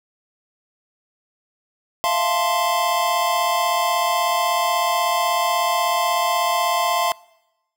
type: chord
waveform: square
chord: F major seventh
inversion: third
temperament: equal with one note detuned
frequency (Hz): 659.3 / 695.6 / 880 / 1046.5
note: E5 / F5 / A5 / C6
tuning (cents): 0 / -7 / 0 / 0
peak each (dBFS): -28 / -23 / -26 / -22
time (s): 2.04-7.12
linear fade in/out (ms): 0
effects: noise-tail reverb RT60 0.9 s tail -23 dB re dry